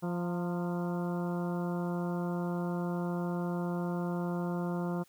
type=harmonic tone with a mistuned harmonic; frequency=174.61 Hz; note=F3; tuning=in tune; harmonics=1 / 2 / 3 / 4 / 5 / 6 / 7 / 8; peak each=-32 / -38 / -42 / -44 / -46 / -48 / -49 / -50 dBFS; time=0.02-5.04 s; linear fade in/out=20 ms; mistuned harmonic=5; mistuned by=+51 cents; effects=white hiss -65 dBFS RMS until 5.08 s